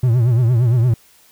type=tone with vibrato; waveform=triangle; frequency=120 Hz; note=B2; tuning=49 cents flat; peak=-9 dBFS; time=0.03-0.94 s; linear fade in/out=5 ms; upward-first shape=triangle; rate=8.7 Hz; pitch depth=150 cents each way; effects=white hiss -51 dBFS RMS until 1.31 s